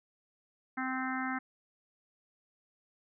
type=harmonic tone; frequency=259.8 Hz; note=C4; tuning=12 cents flat; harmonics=1 / 3 / 4 / 5 / 6 / 7 / 8; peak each=-36 / -40 / -44 / -40 / -40 / -42 / -44 dBFS; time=0.77-1.39 s; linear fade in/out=10 ms; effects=none